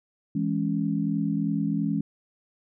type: chord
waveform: sine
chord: C# minor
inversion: first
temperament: equal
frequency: 164.81 / 207.7 / 277.2 Hz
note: E3 / G#3 / C#4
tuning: 0 / 0 / 0 cents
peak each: -28 / -27 / -28 dBFS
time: 0.35-2.01 s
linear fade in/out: 5 ms
effects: none